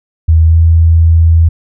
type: tone with pitch glide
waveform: sine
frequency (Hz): 80.6 to 82.25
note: E2 to E2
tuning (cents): -38 to -3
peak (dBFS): -3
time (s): 0.28-1.49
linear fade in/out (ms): 10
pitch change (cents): +35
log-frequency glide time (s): 0.46-0.57
effects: none